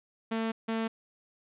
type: tone bursts at uneven times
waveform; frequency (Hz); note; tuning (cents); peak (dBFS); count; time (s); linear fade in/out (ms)
sawtooth; 224.7; A3; +37; -25; 2; 0.31-0.52 / 0.68-0.88; 10
effects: resampled to 8000 Hz + 11-bit